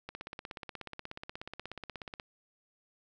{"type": "click train", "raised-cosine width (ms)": 0.3, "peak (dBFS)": -25, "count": 36, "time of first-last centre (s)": [0.09, 2.198], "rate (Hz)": 16.6, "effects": []}